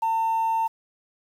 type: tone with ADSR envelope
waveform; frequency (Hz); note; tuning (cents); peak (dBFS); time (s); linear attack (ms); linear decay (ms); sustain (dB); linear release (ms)
sine; 900; A5; +39; -17; 0.02-0.68; 11; 6; -2; 16
effects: tanh soft clip ceiling -18 dBFS + 8-bit